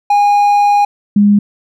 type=tone pair in turn; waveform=triangle / sine; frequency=819 / 204.8 Hz; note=G#5 / G#3; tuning=-24 / -24 cents; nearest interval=2 octaves; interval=2400 cents; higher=first; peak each=-5 dBFS; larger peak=neither; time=0.1-0.85 / 1.16-1.39 s; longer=first; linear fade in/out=5 ms; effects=none